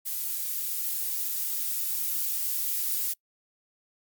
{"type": "noise with level ramp", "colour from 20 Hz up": "violet", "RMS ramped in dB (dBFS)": [-31, -28], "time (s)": [0.05, 3.14], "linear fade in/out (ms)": 20, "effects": ["noise-tail reverb RT60 0.1 s tail -24 dB re dry", "Opus 48 kbps"]}